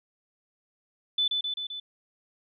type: tone with echo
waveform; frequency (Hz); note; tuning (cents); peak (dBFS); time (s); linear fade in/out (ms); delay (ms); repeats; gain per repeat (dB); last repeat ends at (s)
sine; 3500; A7; -10; -22; 1.18-1.28; 5; 130; 4; -3; 1.8
effects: none